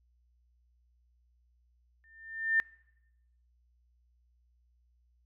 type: tone with exponential growth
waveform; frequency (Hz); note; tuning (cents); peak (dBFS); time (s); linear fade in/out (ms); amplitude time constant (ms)
sine; 1800; A6; +39; -21; 2.04-2.6; 0; 120
effects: noise-tail reverb RT60 0.9 s tail -25 dB re dry + added 60 Hz sine -66 dBFS peak until 5.25 s